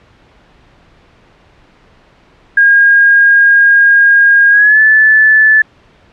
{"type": "tone with pitch glide", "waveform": "sine", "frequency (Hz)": [1625, 1741.6], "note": ["G#6", "A6"], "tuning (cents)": [-38, -18], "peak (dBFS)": -3, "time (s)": [2.57, 5.62], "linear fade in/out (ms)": 5, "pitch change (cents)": 120, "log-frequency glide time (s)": [4.5, 4.8], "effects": ["pink hiss -46 dBFS RMS until 6.12 s", "low-pass 3000 Hz 12 dB/octave"]}